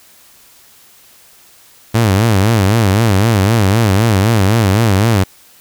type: tone with vibrato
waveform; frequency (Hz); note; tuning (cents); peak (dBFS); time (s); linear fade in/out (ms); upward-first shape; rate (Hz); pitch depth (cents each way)
sawtooth; 105.1; G#2; +21; -5; 1.94-5.24; 10; sine; 3.9; 190
effects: white hiss -45 dBFS RMS until 5.6 s